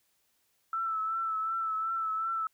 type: tone with vibrato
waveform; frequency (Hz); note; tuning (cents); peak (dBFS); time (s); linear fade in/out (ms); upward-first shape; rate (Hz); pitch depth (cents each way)
sine; 1321; E6; +3; -29; 0.73-2.47; 2; triangle; 2.7; 40
effects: white hiss -73 dBFS RMS until 2.53 s